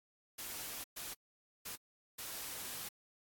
white noise bursts at uneven times, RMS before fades -44 dBFS, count 4, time 0.38-0.84 / 0.96-1.14 / 1.65-1.76 / 2.18-2.89 s, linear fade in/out 10 ms, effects AAC 64 kbps

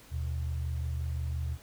sine tone pair together, 77.78 / 123.47 Hz, D#2 / B2, 0 / 0 cents, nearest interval minor sixth, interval 800 cents, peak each -31 / -37 dBFS, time 0.1-1.58 s, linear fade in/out 50 ms, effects pink hiss -55 dBFS RMS until 1.62 s

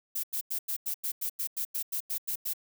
violet noise bursts, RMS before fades -32 dBFS, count 14, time 0.15-2.536 s, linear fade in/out 10 ms, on 85 ms, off 92 ms, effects none

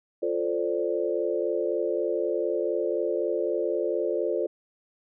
sine chord, D minor seventh, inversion first, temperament equal, 349.2 / 440 / 523.3 / 587.3 Hz, F4 / A4 / C5 / D5, 0 / 0 / 0 / 0 cents, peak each -29 / -29 / -30 / -31 dBFS, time 0.22-4.47 s, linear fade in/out 10 ms, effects none

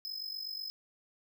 square tone with amplitude modulation, 5100 Hz, D#8, 42 cents sharp, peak -35 dBFS, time 0.05-0.7 s, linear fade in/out 0 ms, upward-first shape sine, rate 48.1 Hz, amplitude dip 75%, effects 11-bit

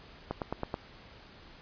click train, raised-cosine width 1 ms, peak -18 dBFS, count 5, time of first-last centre 0.31-0.741 s, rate 9.27 Hz, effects pink hiss -53 dBFS RMS until 1.61 s + resampled to 11025 Hz

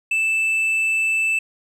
sine tone with tanh clipping, 2640 Hz, E7, 2 cents sharp, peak -18 dBFS, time 0.11-1.39 s, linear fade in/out 5 ms, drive 4 dB, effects none

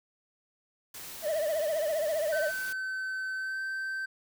white noise, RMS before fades -43 dBFS, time 0.94-2.73 s, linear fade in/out 5 ms
triangle tone with vibrato, 620 Hz, D#5, 6 cents flat, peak -25 dBFS, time 1.22-2.52 s, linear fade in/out 50 ms, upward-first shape triangle, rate 15 Hz, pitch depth 130 cents each way
triangle tone with pitch glide, 1531 to 1553.3 Hz, G6 to G6, -41 to -16 cents, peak -30 dBFS, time 2.32-4.06 s, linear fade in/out 10 ms, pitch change +25 cents, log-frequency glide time 3.35-3.62 s
effects none

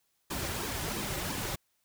pink noise with flanger, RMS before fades -35 dBFS, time 0.3-1.56 s, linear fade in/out 10 ms, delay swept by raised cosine 1.4 to 4.5 ms, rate 2.9 Hz, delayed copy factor -0.7, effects white hiss -75 dBFS RMS until 1.84 s

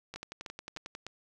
two click trains, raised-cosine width 0.2 ms, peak -24 / -23 dBFS, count 10 / 4, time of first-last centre 0.14-0.951 / 0.16-1.066 s, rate 11.1 / 3.31 Hz, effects none

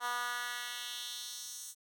10% pulse tone with high-pass filter sweep, 242.8 Hz, B3, 29 cents flat, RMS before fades -40 dBFS, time 0-1.75 s, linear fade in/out 50 ms, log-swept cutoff 1000 to 7600 Hz, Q 1.8, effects none

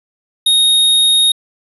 square tone, 3729 Hz, A#7, in tune, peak -9 dBFS, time 0.46-1.32 s, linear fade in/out 5 ms, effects resampled to 32000 Hz + 8-bit

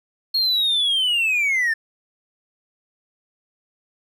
triangle linear sweep, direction down, 4305 to 1758 Hz, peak -15 dBFS, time 0.34-1.74 s, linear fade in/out 10 ms, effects tanh soft clip ceiling -11 dBFS

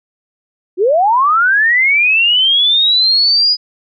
sine linear sweep, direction up, 336 to 4978 Hz, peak -8 dBFS, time 0.77-3.57 s, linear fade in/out 50 ms, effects none

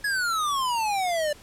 square exponential sweep, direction down, 1700 to 581 Hz, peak -24 dBFS, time 0.04-1.33 s, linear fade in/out 5 ms, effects pink hiss -50 dBFS RMS until 1.42 s + low-pass 12000 Hz 12 dB/octave

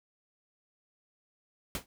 pink noise with exponential decay, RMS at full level -30 dBFS, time 1.75-1.86 s, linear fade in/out 1 ms, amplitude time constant 23 ms, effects none

